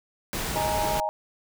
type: noise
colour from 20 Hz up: pink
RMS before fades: -30 dBFS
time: 0.33-1 s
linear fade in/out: 0 ms
type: chord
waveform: sine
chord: D# suspended fourth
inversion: none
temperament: equal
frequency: 622.3 / 830.6 / 932.3 Hz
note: D#5 / G#5 / A#5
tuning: 0 / 0 / 0 cents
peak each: -29 / -28 / -30 dBFS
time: 0.56-1.09 s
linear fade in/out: 0 ms
effects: none